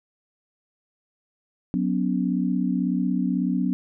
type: chord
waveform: sine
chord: F# suspended fourth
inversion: none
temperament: equal with one note detuned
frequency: 185 / 246.9 / 283.2 Hz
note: F#3 / B3 / C#4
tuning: 0 / 0 / +37 cents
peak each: -24 / -25 / -27 dBFS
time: 1.74-3.73 s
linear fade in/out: 0 ms
effects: none